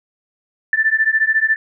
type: beating tone pair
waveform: sine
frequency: 1760 / 1774 Hz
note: A6 / A6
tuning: 0 / +14 cents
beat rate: 14 Hz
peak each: -16 dBFS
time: 0.73-1.56 s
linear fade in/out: 2 ms
effects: none